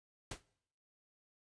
pink noise with exponential decay, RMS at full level -38 dBFS, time 0.31-0.43 s, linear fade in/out 5 ms, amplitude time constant 24 ms, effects noise-tail reverb RT60 0.7 s tail -22 dB re dry + resampled to 22050 Hz

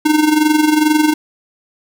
square tone with amplitude modulation, 305.7 Hz, D#4, 30 cents flat, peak -8 dBFS, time 0.05-1.14 s, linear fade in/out 10 ms, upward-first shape sine, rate 22.3 Hz, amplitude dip 65%, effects none

